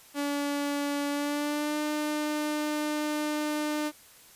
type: tone with pitch glide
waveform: sawtooth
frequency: 286.5 to 300.9 Hz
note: D4 to D4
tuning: -43 to +42 cents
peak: -24 dBFS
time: 0.14-3.92 s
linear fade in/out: 50 ms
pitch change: +85 cents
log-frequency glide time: 1.09-1.79 s
effects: white hiss -54 dBFS RMS until 4.35 s + resampled to 32000 Hz